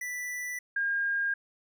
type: tone pair in turn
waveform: square / sine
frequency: 1975.5 / 1615.9 Hz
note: B6 / G#6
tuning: 0 / -48 cents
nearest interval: minor third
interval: 348 cents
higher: first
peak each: -34 / -26 dBFS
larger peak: second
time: 0.01-0.59 / 0.76-1.34 s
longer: neither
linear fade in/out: 5 ms
effects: none